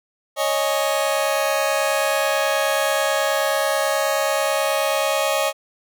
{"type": "chord", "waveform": "sawtooth", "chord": "C# suspended second", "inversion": "none", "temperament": "just", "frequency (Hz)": [554.4, 623.7, 831.5], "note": ["C#5", "D#5", "G#5"], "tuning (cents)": [0, 4, 2], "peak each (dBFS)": [-18, -18, -22], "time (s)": [0.36, 5.53], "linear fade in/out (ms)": 50, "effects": []}